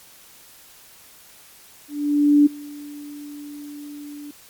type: tone with ADSR envelope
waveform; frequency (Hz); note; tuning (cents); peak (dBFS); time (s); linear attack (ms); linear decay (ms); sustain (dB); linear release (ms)
sine; 291.8; D4; -11; -9; 1.88-4.31; 580; 14; -24; 4
effects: white hiss -48 dBFS RMS until 4.49 s + MP3 96 kbps